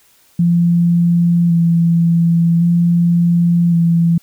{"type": "tone with vibrato", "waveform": "sine", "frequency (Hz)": 170, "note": "F3", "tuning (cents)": -46, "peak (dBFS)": -9, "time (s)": [0.39, 4.18], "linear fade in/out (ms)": 5, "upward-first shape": "square", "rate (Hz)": 0.45, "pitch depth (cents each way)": 17, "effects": ["white hiss -52 dBFS RMS until 4.22 s"]}